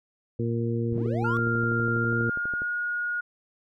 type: harmonic tone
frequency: 116.54 Hz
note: A#2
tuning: in tune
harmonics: 1 / 2 / 3 / 4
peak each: -27 / -30 / -32 / -33 dBFS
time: 0.39-2.3 s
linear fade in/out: 5 ms
type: linear sweep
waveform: triangle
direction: up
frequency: 58.27 to 1167 Hz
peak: -30 dBFS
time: 0.92-1.37 s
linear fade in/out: 0 ms
type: click train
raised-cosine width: 2 ms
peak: -26 dBFS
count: 21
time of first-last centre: 0.98-2.619 s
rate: 12.2 Hz
type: tone with pitch glide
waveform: sine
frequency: 1396.9 to 1439.5 Hz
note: F6 to F#6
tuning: 0 to -48 cents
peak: -26 dBFS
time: 1.24-3.21 s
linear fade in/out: 10 ms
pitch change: +52 cents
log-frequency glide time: 2-2.69 s
effects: none